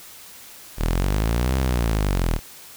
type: linear two-way sweep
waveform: sawtooth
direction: up then down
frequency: 37.15 to 67 to 37.15 Hz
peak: -15 dBFS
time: 0.77-2.4 s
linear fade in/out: 50 ms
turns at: 1.58 s
effects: white hiss -43 dBFS RMS until 2.76 s